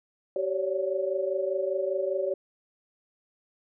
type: tone cluster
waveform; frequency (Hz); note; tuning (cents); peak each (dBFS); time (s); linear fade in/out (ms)
sine; 383.5 / 549 / 574; G4 / C#5 / D5; -38 / -17 / -40; -30; 0.36-2.34; 2
effects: none